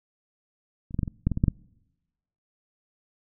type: clicks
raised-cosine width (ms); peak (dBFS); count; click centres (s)
5; -30 / -18 / -13 / -13 / -21 / -9 / -14 / -15 / -7 / -8; 10; 0.909 / 0.944 / 0.991 / 1.032 / 1.078 / 1.27 / 1.317 / 1.374 / 1.439 / 1.482
effects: noise-tail reverb RT60 1.0 s tail -26 dB re dry